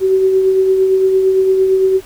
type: tone with tremolo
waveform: sine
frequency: 380.1 Hz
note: F#4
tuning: 47 cents sharp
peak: -7 dBFS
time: 0-2.01 s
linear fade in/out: 50 ms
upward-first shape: triangle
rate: 8.8 Hz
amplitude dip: 40%
effects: pink hiss -40 dBFS RMS until 2.05 s